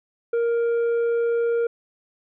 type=tone with tanh clipping; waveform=sine; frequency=467.4 Hz; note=A#4; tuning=5 cents sharp; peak=-20 dBFS; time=0.33-1.67 s; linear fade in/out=5 ms; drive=5 dB; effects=none